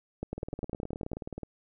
two click trains, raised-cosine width 2 ms, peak -24 / -20 dBFS, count 21 / 10, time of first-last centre 0.38-1.433 / 0.23-1.133 s, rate 19 / 9.97 Hz, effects none

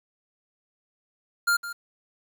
square tone with echo, 1400 Hz, F6, 4 cents sharp, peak -20 dBFS, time 1.47-1.57 s, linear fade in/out 10 ms, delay 160 ms, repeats 1, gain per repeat -13 dB, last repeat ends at 1.73 s, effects 9-bit

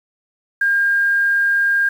sine tone with quantisation, 1609 Hz, G6, 45 cents sharp, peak -13 dBFS, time 0.61-1.89 s, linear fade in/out 5 ms, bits 7, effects none

